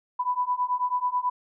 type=beating tone pair; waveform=sine; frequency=987.8 / 997 Hz; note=B5 / B5; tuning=0 / +16 cents; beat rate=9.2 Hz; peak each=-27 / -26 dBFS; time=0.19-1.3 s; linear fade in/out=10 ms; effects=none